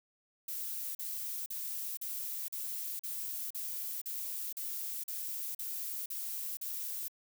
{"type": "noise bursts", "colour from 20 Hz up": "violet", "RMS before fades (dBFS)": -39, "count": 13, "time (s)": [0.48, 7.082], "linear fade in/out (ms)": 5, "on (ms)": 470, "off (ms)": 41, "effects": []}